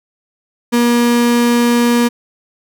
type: tone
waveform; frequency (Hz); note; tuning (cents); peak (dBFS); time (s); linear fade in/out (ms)
35% pulse; 238.6; A#3; +41; -8; 0.72-2.09; 20
effects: none